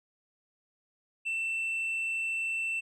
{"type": "tone with tanh clipping", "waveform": "sine", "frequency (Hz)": 2677, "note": "E7", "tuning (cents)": 26, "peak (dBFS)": -30, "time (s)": [1.25, 2.81], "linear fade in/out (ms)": 20, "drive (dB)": 2, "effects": []}